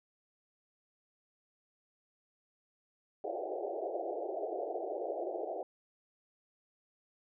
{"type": "band-pass noise", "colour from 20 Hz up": "white", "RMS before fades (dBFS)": -38, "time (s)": [3.24, 5.63], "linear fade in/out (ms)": 2, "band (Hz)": [330, 760], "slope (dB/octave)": 96, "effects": []}